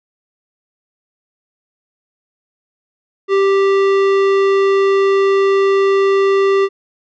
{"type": "tone with tanh clipping", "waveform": "sine", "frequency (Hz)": 392, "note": "G4", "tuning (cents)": 0, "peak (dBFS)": -12, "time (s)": [3.28, 6.69], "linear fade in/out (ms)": 50, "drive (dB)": 16, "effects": []}